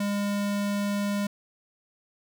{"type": "tone", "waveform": "square", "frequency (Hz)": 203, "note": "G#3", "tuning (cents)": -39, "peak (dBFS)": -26, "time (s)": [0, 1.27], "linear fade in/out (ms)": 5, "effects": []}